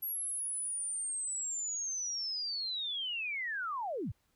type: linear sweep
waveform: sine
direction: down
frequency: 11590 to 62.5 Hz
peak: -34 dBFS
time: 0.02-4.12 s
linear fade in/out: 10 ms
effects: pink hiss -75 dBFS RMS until 4.35 s